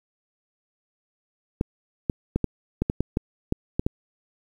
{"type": "clicks", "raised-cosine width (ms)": 3, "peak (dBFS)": -9, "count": 11, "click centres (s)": [1.611, 2.098, 2.36, 2.443, 2.82, 2.899, 3.006, 3.171, 3.524, 3.795, 3.865], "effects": ["8-bit"]}